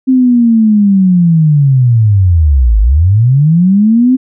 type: linear two-way sweep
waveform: sine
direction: down then up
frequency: 263.6 to 49.46 to 263.6 Hz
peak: -4 dBFS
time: 0.07-4.17 s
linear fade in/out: 20 ms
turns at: 2.8 s
effects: none